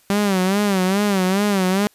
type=tone with vibrato; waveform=sawtooth; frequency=195.2 Hz; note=G3; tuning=7 cents flat; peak=-12 dBFS; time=0.1-1.87 s; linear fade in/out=0 ms; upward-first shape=sine; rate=2.4 Hz; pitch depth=110 cents each way; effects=white hiss -56 dBFS RMS until 1.94 s + resampled to 32000 Hz